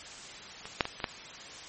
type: clicks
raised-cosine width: 0.3 ms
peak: -25 / -7 / -17 / -23 / -12 dBFS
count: 5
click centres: 0.655 / 0.808 / 0.854 / 1.002 / 1.042 s
effects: white hiss -45 dBFS RMS until 1.68 s + MP3 32 kbps

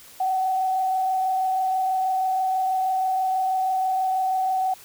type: tone with frequency modulation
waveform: sine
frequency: 755 Hz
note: F#5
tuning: 35 cents sharp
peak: -20 dBFS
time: 0.2-4.74 s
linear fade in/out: 5 ms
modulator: 26.2 Hz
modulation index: 0.46
effects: white hiss -47 dBFS RMS until 4.84 s

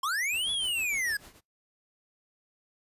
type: linear two-way sweep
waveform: square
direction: up then down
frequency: 1029 to 3432 to 1624 Hz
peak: -28 dBFS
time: 0.03-1.17 s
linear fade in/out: 5 ms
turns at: 0.51 s
type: noise with tremolo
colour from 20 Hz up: pink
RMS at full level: -48 dBFS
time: 0.31-1.41 s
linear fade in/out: 50 ms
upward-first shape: triangle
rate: 6.6 Hz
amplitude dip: 85%
effects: noise-tail reverb RT60 0.2 s tail -25 dB re dry + resampled to 32000 Hz

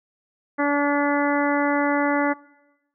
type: harmonic tone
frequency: 287.6 Hz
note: D4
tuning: 36 cents flat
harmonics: 1 / 2 / 3 / 4 / 5 / 6 / 7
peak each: -22 / -25 / -27 / -28 / -29 / -30 / -30 dBFS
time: 0.58-2.34 s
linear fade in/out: 20 ms
effects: noise-tail reverb RT60 1.0 s tail -22 dB re dry

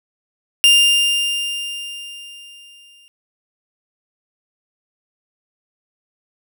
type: tone with exponential decay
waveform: 40% pulse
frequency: 2800 Hz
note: F7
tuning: 4 cents sharp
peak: -6 dBFS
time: 0.64-3.08 s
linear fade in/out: 0 ms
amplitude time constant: 530 ms
effects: none

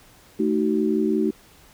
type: chord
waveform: sine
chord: D# diminished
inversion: second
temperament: equal with one note detuned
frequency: 220 / 311.1 / 376.7 Hz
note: A3 / D#4 / F#4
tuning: 0 / 0 / +31 cents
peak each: -23 dBFS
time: 0.39-1.31 s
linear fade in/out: 10 ms
effects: pink hiss -52 dBFS RMS until 1.73 s

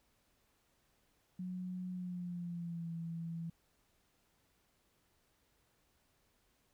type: tone with pitch glide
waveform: sine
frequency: 182.4 to 166.3 Hz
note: F#3 to E3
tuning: -24 to +16 cents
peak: -39 dBFS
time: 1.39-3.5 s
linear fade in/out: 5 ms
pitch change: -160 cents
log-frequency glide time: 1.91-2.92 s
effects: pink hiss -75 dBFS RMS until 6.73 s

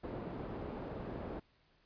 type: low-pass noise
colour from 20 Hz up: white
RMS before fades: -43 dBFS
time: 0.03-1.4 s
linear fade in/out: 10 ms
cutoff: 500 Hz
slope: 12 dB/octave
effects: pink hiss -71 dBFS RMS until 1.85 s + resampled to 11025 Hz

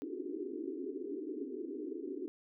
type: band-pass noise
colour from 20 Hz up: white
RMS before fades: -41 dBFS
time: 0.02-2.28 s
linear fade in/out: 0 ms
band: 260 to 420 Hz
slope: 96 dB/octave
effects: none

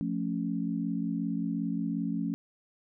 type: chord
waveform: sine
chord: F augmented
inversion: none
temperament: equal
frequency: 174.61 / 220 / 277.2 Hz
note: F3 / A3 / C#4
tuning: 0 / 0 / 0 cents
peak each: -33 dBFS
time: 0.01-2.34 s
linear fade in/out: 0 ms
effects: none

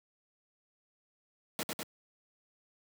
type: noise with echo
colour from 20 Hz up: pink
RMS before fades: -34 dBFS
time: 1.59-1.63 s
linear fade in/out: 0 ms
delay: 100 ms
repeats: 2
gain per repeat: -2 dB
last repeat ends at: 1.83 s
effects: high-pass 150 Hz 12 dB/octave

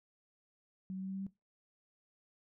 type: tone with pitch steps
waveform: sine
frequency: 188 / 189.31 / 190.62 / 191.95 / 193.29 / 194.63 Hz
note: F#3 / F#3 / G3 / G3 / G3 / G3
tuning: +28 / +40 / -48 / -36 / -24 / -12 cents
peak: -38 dBFS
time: 0.9-1.266 s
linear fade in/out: 0 ms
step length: 61 ms
effects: noise-tail reverb RT60 0.2 s tail -18 dB re dry

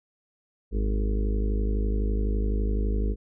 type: harmonic tone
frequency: 51.91 Hz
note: G#1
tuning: in tune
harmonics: 1 / 2 / 4 / 5 / 6 / 7 / 8 / 9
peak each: -23 / -36 / -34 / -41 / -39 / -42 / -37 / -41 dBFS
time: 0.71-3.16 s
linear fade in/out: 50 ms
effects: none

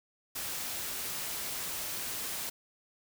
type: noise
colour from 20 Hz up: white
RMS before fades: -37 dBFS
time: 0.35-2.5 s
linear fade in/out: 10 ms
effects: none

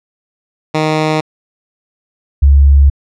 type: tone pair in turn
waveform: 10% pulse / sine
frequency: 155.56 / 69.96 Hz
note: D#3 / C#2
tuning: 0 / +17 cents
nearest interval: octave + major second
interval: 1383 cents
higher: first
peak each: -3 dBFS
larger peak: neither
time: 0.74-1.21 / 2.42-2.9 s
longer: second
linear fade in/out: 10 ms
effects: low-pass 5000 Hz 12 dB/octave

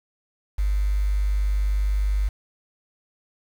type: tone with quantisation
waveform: sine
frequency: 49.94 Hz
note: G1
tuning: 33 cents sharp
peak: -19 dBFS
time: 0.58-2.29 s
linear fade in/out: 10 ms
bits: 7
effects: none

